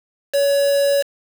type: tone with quantisation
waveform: triangle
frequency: 563 Hz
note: C#5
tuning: 27 cents sharp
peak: -12 dBFS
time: 0.33-1.03 s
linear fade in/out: 20 ms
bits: 4
effects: none